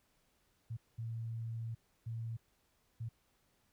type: tone bursts at uneven times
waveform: sine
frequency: 114.2 Hz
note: A#2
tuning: 35 cents flat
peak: -38 dBFS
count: 4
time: 0.7-0.77 / 0.98-1.75 / 2.06-2.37 / 3-3.09 s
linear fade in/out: 10 ms
effects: pink hiss -75 dBFS RMS until 3.72 s